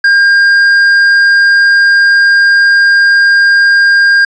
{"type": "tone with hard clipping", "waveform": "sine", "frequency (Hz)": 1607, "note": "G6", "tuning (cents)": 43, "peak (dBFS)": -5, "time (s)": [0.04, 4.25], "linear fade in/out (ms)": 5, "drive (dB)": 5, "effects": ["resampled to 22050 Hz"]}